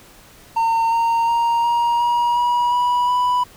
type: tone with pitch steps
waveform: triangle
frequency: 912 / 922.6 / 933.3 / 944.2 / 955.1 / 966.2 / 977.5 / 988.8 Hz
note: A#5 / A#5 / A#5 / A#5 / A#5 / B5 / B5 / B5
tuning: -38 / -18 / +2 / +22 / +42 / -38 / -18 / +2 cents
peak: -13 dBFS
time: 0.56-3.44 s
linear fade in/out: 10 ms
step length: 360 ms
effects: pink hiss -46 dBFS RMS until 3.56 s